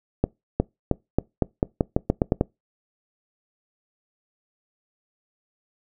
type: accelerating click train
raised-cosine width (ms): 2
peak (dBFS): -5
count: 12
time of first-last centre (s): 0.24-2.411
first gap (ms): 360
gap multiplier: 0.87
effects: noise-tail reverb RT60 0.2 s tail -24 dB re dry